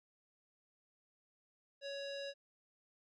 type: tone with low-pass filter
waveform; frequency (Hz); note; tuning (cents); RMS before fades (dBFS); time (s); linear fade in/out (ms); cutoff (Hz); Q
square; 558; C#5; +11; -44; 1.81-2.34; 50; 4500; 3.7
effects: none